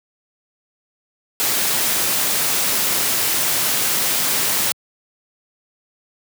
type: noise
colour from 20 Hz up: white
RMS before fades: -19 dBFS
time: 1.4-4.72 s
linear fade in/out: 0 ms
effects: high-pass 100 Hz 12 dB/octave